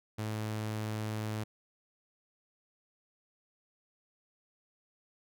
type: tone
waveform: sawtooth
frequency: 108.1 Hz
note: A2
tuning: 30 cents flat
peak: -30 dBFS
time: 0.18-1.44 s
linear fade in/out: 10 ms
effects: none